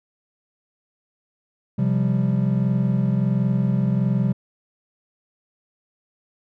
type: chord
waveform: triangle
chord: C suspended fourth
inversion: none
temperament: equal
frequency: 130.81 / 174.61 / 196 Hz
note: C3 / F3 / G3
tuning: 0 / 0 / 0 cents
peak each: -19 / -22 / -20 dBFS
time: 1.78-4.33 s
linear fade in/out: 10 ms
effects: none